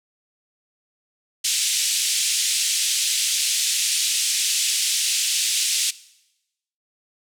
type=band-pass noise; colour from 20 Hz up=white; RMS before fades=-22 dBFS; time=1.44-5.91 s; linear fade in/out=10 ms; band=2600 to 9100 Hz; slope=24 dB/octave; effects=noise-tail reverb RT60 0.9 s tail -19 dB re dry